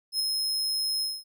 40% pulse tone with ADSR envelope, 5150 Hz, E8, 41 cents flat, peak -22 dBFS, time 0.12-1.24 s, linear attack 76 ms, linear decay 8 ms, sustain -3 dB, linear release 220 ms, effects none

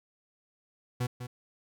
40% pulse tone with echo, 123.47 Hz, B2, in tune, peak -27 dBFS, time 1-1.07 s, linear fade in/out 10 ms, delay 200 ms, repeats 1, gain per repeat -9 dB, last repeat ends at 1.27 s, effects none

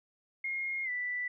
sine tone with pitch glide, 2142 to 1975.6 Hz, C7 to B6, +40 to 0 cents, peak -32 dBFS, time 0.44-1.28 s, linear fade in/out 5 ms, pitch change -140 cents, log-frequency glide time 0.84-0.9 s, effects none

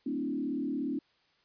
sine tone with frequency modulation, 277.2 Hz, C#4, in tune, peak -30 dBFS, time 0.06-0.99 s, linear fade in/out 5 ms, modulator 37 Hz, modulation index 1.3, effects white hiss -69 dBFS RMS until 1.44 s + resampled to 11025 Hz

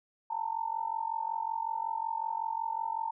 sine tone with amplitude modulation, 901 Hz, A5, 41 cents sharp, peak -27 dBFS, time 0.3-3.11 s, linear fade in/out 10 ms, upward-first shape sine, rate 45.4 Hz, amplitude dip 90%, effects none

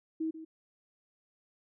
sine tone with echo, 319.8 Hz, D#4, 48 cents sharp, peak -30 dBFS, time 0.2-0.31 s, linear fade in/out 10 ms, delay 140 ms, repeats 1, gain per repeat -12 dB, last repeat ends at 0.45 s, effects none

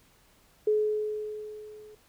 sine tone with level ramp, 425.7 Hz, G#4, 43 cents sharp, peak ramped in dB -20 to -47 dBFS, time 0.67-1.95 s, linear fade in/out 5 ms, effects pink hiss -62 dBFS RMS until 2.08 s

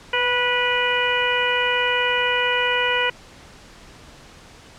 harmonic tone with a mistuned harmonic, 489.5 Hz, B4, 15 cents flat, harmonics 1 / 2 / 3 / 4 / 5 / 6, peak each -25 / -25 / -25 / -25 / -25 / -25 dBFS, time 0.13-3.1 s, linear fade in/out 5 ms, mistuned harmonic 1, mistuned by +20 cents, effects pink hiss -45 dBFS RMS until 4.78 s + low-pass 7000 Hz 12 dB/octave

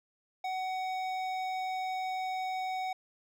triangle tone with hard clipping, 749 Hz, F#5, 21 cents sharp, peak -34 dBFS, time 0.44-2.93 s, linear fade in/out 5 ms, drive 16 dB, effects none

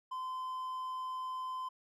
triangle tone, 1028 Hz, C6, 31 cents flat, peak -35 dBFS, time 0.11-1.69 s, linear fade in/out 10 ms, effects none

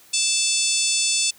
harmonic tone with a mistuned harmonic, 880 Hz, A5, in tune, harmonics 3 / 4 / 5 / 6 / 7 / 8 / 9 / 10, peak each -27 / -27 / -27 / -27 / -27 / -27 / -27 / -27 dBFS, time 0.13-1.31 s, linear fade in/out 10 ms, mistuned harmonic 5, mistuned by +27 cents, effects white hiss -51 dBFS RMS until 1.38 s

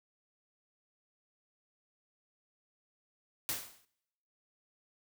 white noise with exponential decay, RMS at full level -32 dBFS, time 3.49-3.85 s, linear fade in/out 0 ms, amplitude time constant 77 ms, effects noise-tail reverb RT60 0.9 s tail -25 dB re dry

